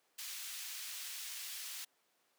pink high-pass noise, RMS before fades -45 dBFS, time 0.18-1.85 s, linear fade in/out 10 ms, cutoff 2800 Hz, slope 12 dB/octave, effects pink hiss -75 dBFS RMS until 2.38 s + high-pass 400 Hz 12 dB/octave

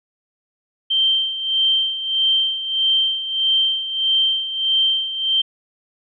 sine tone with tremolo, 3136 Hz, G7, in tune, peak -13 dBFS, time 0.9-5.42 s, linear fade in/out 10 ms, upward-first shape sine, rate 1.6 Hz, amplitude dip 70%, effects none

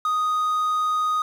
triangle tone with quantisation, 1244.5 Hz, D#6, in tune, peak -18 dBFS, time 0.05-1.22 s, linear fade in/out 2 ms, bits 8, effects none

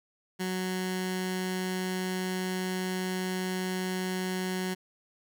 15% pulse tone with notch filter, 185 Hz, F#3, in tune, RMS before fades -32 dBFS, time 0.39-4.75 s, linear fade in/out 20 ms, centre 600 Hz, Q 1.2, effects none

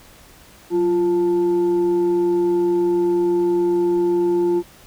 sine tone with frequency modulation, 348 Hz, F4, 6 cents flat, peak -15 dBFS, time 0.7-4.63 s, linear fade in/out 50 ms, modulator 532 Hz, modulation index 0.33, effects pink hiss -47 dBFS RMS until 4.86 s

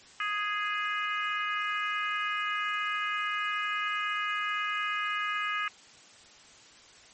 harmonic tone, 415.3 Hz, G#4, in tune, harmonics 3 / 4 / 5 / 6 / 7, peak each -32 / -34 / -36 / -38 / -39 dBFS, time 0.2-5.68 s, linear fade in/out 2 ms, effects white hiss -54 dBFS RMS until 7.13 s + MP3 32 kbps

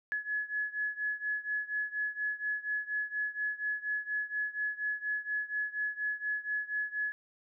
sine beating tone pair, 1697 / 1701.2 Hz, G#6 / G#6, +37 / +41 cents, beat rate 4.2 Hz, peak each -34 / -36 dBFS, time 0.12-7.12 s, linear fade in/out 0 ms, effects none

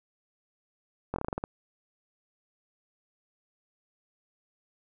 slowing click train, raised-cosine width 1 ms, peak -17 dBFS, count 9, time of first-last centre 1.14-1.439 s, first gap 21 ms, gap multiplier 1.16, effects none

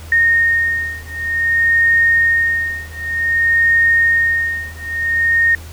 sine beating tone pair, 1846 / 1846.54 Hz, A#6 / A#6, -17 / -17 cents, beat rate 0.54 Hz, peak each -15 dBFS, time 0.12-5.55 s, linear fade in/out 2 ms, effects added 80 Hz sine -31 dBFS peak until 5.72 s + pink hiss -39 dBFS RMS until 5.72 s

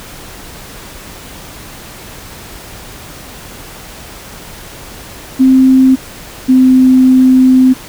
sine tone pair in turn, 261.6 / 258.1 Hz, C4 / C4, 0 / -23 cents, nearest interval unison, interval 23 cents, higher first, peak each -3 dBFS, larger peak neither, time 5.39-5.96 / 6.48-7.74 s, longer second, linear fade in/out 20 ms, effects pink hiss -31 dBFS RMS until 7.88 s

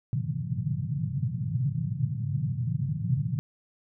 pink band-pass noise, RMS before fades -29 dBFS, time 0.13-3.39 s, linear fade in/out 0 ms, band 110 to 160 Hz, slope 48 dB/octave, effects none

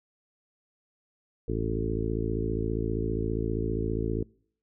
harmonic tone with a mistuned harmonic, 55 Hz, A1, in tune, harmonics 1 / 2 / 3 / 4 / 5 / 6 / 7 / 8, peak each -32 / -33 / -37 / -38 / -36 / -36 / -35 / -35 dBFS, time 1.48-4.23 s, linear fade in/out 5 ms, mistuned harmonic 1, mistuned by -50 cents, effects noise-tail reverb RT60 0.6 s tail -26 dB re dry

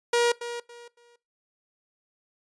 sawtooth tone with echo, 475.9 Hz, A#4, 36 cents sharp, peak -16 dBFS, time 0.13-0.32 s, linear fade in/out 5 ms, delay 280 ms, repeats 3, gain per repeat -12 dB, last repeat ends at 1.16 s, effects noise-tail reverb RT60 0.3 s tail -22 dB re dry + resampled to 22050 Hz

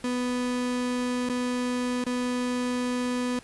35% pulse tone with dropouts, 247.9 Hz, B3, 7 cents sharp, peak -24 dBFS, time 0.04-3.39 s, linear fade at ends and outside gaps 2 ms, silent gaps 1.289-1.297 / 2.04-2.065 s, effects pink hiss -51 dBFS RMS until 3.43 s + resampled to 24000 Hz

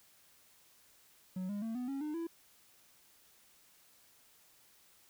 triangle tone with pitch steps, 185 / 204.1 / 225.1 / 248.4 / 274 / 302.3 / 333.5 Hz, F#3 / G#3 / A3 / B3 / C#4 / D#4 / E4, 0 / -30 / +40 / +10 / -20 / -50 / +20 cents, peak -34 dBFS, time 1.36-2.27 s, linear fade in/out 5 ms, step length 130 ms, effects white hiss -65 dBFS RMS until 5.09 s

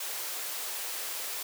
white high-pass noise, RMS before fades -36 dBFS, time 0-1.43 s, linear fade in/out 5 ms, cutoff 380 Hz, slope 24 dB/octave, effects none

